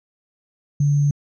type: tone with sample-and-hold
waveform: sine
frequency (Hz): 144.4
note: D3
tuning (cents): -29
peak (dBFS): -14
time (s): 0.8-1.11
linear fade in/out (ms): 5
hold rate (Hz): 6300
effects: resampled to 22050 Hz